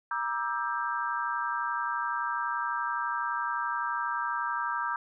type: chord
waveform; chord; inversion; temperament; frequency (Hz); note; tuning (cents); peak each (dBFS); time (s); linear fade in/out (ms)
sine; E half-diminished seventh; second; just; 949.3 / 1186.7 / 1318.5 / 1582.2; Bb5 / D6 / E6 / G6; +31 / +18 / 0 / +16; -33 / -34 / -35 / -34; 0.11-4.96; 2
effects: none